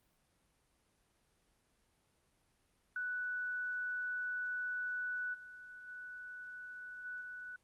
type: tone with level steps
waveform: sine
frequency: 1483 Hz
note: F#6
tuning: 4 cents sharp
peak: -36 / -49 / -45 / -41 / -44 dBFS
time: 2.96-7.56 s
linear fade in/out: 2 ms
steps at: 5.33 / 5.87 / 7.04 / 7.2 s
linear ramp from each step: 20 ms
effects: pink hiss -75 dBFS RMS until 7.63 s + Opus 32 kbps